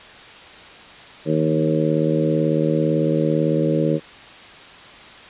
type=harmonic tone with a mistuned harmonic; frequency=78 Hz; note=D#2; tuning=5 cents sharp; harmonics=2 / 3 / 4 / 5 / 6 / 7; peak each=-21 / -26 / -22 / -26 / -24 / -24 dBFS; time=1.25-4 s; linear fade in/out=50 ms; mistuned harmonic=2; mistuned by=+16 cents; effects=white hiss -41 dBFS RMS until 5.29 s + resampled to 8000 Hz